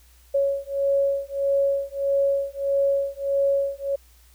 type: beating tone pair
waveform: sine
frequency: 554.4 / 556 Hz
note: C#5 / C#5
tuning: 0 / +5 cents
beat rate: 1.6 Hz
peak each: -23 / -23 dBFS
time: 0.34-3.96 s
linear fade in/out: 10 ms
effects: added 60 Hz sine -52 dBFS peak until 4.34 s + white hiss -58 dBFS RMS until 4.34 s